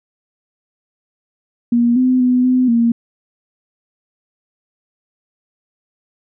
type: tone with pitch steps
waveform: sine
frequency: 237.7 / 255 / 250.1 / 254 / 233.3 Hz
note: A#3 / C4 / B3 / B3 / A#3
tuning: +34 / -44 / +22 / +49 / +2 cents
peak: -10 dBFS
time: 1.72-2.92 s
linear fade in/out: 5 ms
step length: 240 ms
effects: none